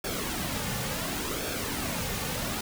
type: noise with flanger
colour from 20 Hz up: pink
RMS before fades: -32 dBFS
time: 0.04-2.61 s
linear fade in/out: 5 ms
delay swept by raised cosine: 1 to 3.1 ms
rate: 0.7 Hz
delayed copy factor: -0.55
effects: none